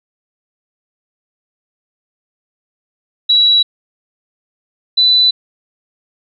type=tone pair in turn; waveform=sine; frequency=3906 / 3988 Hz; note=B7 / B7; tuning=-20 / +16 cents; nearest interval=unison; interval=36 cents; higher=second; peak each=-7 dBFS; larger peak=neither; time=3.29-3.63 / 4.97-5.31 s; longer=neither; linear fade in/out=10 ms; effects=none